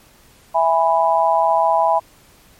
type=chord; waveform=sine; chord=E major; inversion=none; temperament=just; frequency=659.3 / 824.1 / 988.9 Hz; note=E5 / G#5 / B5; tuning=0 / -14 / +2 cents; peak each=-17 dBFS; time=0.54-2 s; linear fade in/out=20 ms; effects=pink hiss -50 dBFS RMS until 2.59 s + MP3 64 kbps